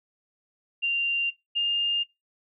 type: tone pair in turn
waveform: sine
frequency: 2780 / 2814 Hz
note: F7 / F7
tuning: -9 / +12 cents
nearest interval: unison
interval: 21 cents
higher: second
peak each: -22 dBFS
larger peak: neither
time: 0.82-1.31 / 1.55-2.04 s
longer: neither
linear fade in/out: 20 ms
effects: noise-tail reverb RT60 0.2 s tail -23 dB re dry